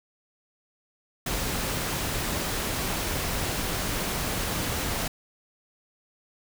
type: noise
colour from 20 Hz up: pink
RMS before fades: -29 dBFS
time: 1.26-5.08 s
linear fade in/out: 5 ms
effects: none